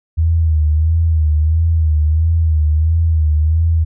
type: tone with vibrato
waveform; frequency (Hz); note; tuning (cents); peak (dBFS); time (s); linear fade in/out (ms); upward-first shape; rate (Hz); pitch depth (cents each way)
sine; 79.3; D#2; +33; -10; 0.17-3.85; 20; sine; 1.5; 72
effects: none